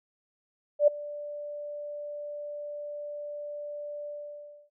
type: tone with ADSR envelope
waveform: sine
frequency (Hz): 587.3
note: D5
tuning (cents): 0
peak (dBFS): -14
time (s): 0.79-4.7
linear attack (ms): 85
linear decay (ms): 8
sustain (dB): -21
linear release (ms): 630
effects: none